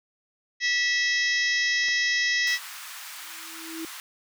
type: harmonic tone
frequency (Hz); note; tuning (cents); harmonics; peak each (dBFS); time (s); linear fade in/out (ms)
650; E5; -24; 3 / 4 / 5 / 6 / 7 / 8 / 9 / 10; -23 / -34 / -34 / -33 / -40 / -30 / -38 / -42; 0.6-2.59; 50
type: clicks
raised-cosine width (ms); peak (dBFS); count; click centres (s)
0.5; -35 / -29; 2; 1.837 / 1.885
type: high-pass noise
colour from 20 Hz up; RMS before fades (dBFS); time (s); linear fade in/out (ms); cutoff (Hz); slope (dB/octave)
pink; -40; 2.47-4; 0; 1100; 24
type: tone with exponential growth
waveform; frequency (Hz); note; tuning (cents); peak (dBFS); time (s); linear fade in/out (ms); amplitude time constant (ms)
sine; 325; E4; -24; -30; 3.16-3.85; 2; 150
effects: none